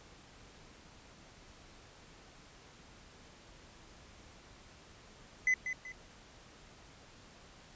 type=tone with echo; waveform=triangle; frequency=2020 Hz; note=B6; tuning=39 cents sharp; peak=-24 dBFS; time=5.47-5.54 s; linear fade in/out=2 ms; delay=190 ms; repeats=2; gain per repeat=-9 dB; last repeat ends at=5.92 s; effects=pink hiss -57 dBFS RMS until 7.75 s + resampled to 16000 Hz